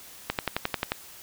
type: click train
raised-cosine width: 0.3 ms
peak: -9 dBFS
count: 8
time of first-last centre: 0.3-0.919 s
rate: 11.3 Hz
effects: white hiss -47 dBFS RMS until 1.22 s